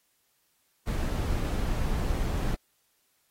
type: noise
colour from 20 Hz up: brown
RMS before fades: -28 dBFS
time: 0.87-2.55 s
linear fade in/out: 5 ms
effects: white hiss -71 dBFS RMS until 3.3 s + AAC 48 kbps